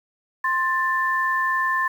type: tone pair together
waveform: sine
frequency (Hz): 1051.9 / 1769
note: C6 / A6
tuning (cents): +9 / +9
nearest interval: major sixth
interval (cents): 900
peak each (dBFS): -22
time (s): 0.44-1.88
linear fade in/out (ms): 5
effects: 8-bit